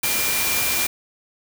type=tone in noise; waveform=sine; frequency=2386 Hz; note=D7; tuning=27 cents sharp; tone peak=-27 dBFS; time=0.03-0.87 s; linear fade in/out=5 ms; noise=white; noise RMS=-22 dBFS; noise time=0.03-0.87 s; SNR=-8 dB; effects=none